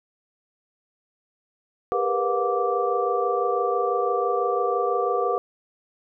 sine tone cluster, 400.8 / 471.3 / 497.3 / 718 / 1168 Hz, G4 / A#4 / B4 / F5 / D6, +38 / +19 / +12 / +48 / -10 cents, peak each -27 dBFS, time 1.92-5.38 s, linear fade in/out 0 ms, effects none

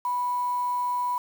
sine tone with quantisation, 985 Hz, B5, 5 cents flat, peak -24 dBFS, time 0.05-1.18 s, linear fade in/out 2 ms, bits 7, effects none

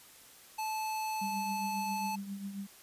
square tone, 870 Hz, A5, 20 cents flat, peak -34 dBFS, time 0.58-2.16 s, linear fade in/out 10 ms
sine tone with tremolo, 198.2 Hz, G3, 19 cents sharp, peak -35 dBFS, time 1.21-2.67 s, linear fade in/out 10 ms, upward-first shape triangle, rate 7.4 Hz, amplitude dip 65%
effects white hiss -56 dBFS RMS until 2.82 s + resampled to 32000 Hz

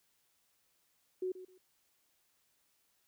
sine tone with echo, 370 Hz, F#4, in tune, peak -33 dBFS, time 1.22-1.32 s, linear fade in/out 5 ms, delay 130 ms, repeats 2, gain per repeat -13 dB, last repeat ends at 1.58 s, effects white hiss -75 dBFS RMS until 3.07 s

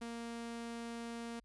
sawtooth tone, 233.1 Hz, A#3, in tune, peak -38 dBFS, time 0.01-1.4 s, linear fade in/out 10 ms, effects added 48 Hz sine -66 dBFS peak until 1.44 s + resampled to 24000 Hz

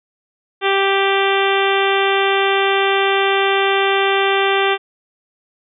harmonic tone, 392 Hz, G4, in tune, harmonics 1 / 2 / 3 / 4 / 5 / 6 / 7 / 8 / 9, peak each -17 / -20 / -22 / -23 / -24 / -25 / -25 / -26 / -27 dBFS, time 0.61-4.78 s, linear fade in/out 50 ms, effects none

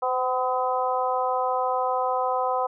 harmonic tone with a mistuned harmonic, 253.4 Hz, B3, 45 cents sharp, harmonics 2 / 3 / 4 / 5, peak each -27 / -26 / -27 / -31 dBFS, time 0.02-2.67 s, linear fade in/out 10 ms, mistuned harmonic 2, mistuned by +18 cents, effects none

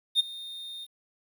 triangle tone with ADSR envelope, 3661 Hz, A#7, 32 cents flat, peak -15 dBFS, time 0.15-0.87 s, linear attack 46 ms, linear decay 16 ms, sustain -21 dB, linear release 37 ms, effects tanh soft clip ceiling -11 dBFS + 9-bit

